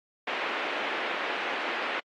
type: band-pass noise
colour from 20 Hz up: white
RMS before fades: -32 dBFS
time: 0.27-2 s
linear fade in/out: 5 ms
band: 300 to 2600 Hz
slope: 24 dB/octave
effects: AAC 48 kbps